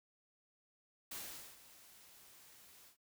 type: noise with ADSR envelope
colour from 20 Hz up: white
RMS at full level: -45 dBFS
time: 1.11-2.97 s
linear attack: 7 ms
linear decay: 440 ms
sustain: -16 dB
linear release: 100 ms
effects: noise-tail reverb RT60 0.1 s tail -23 dB re dry